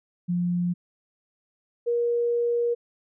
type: tone pair in turn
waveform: sine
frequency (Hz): 176 / 474.5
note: F3 / A#4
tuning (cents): +14 / +31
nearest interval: octave + perfect fourth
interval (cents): 1717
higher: second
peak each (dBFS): -22 / -21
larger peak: second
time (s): 0.28-0.74 / 1.86-2.75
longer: second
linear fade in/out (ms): 20
effects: none